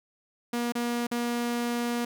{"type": "tone with dropouts", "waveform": "sawtooth", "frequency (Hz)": 238.7, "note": "A#3", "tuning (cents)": 41, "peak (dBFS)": -23, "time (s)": [0.53, 2.05], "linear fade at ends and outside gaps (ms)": 5, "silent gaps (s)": [[0.722, 0.752], [1.069, 1.114]], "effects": []}